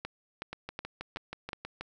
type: two click trains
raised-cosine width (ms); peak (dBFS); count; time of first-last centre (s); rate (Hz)
0.3; -22 / -20; 9 / 5; 0.53-1.81 / 0.05-1.531; 6.25 / 2.7
effects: none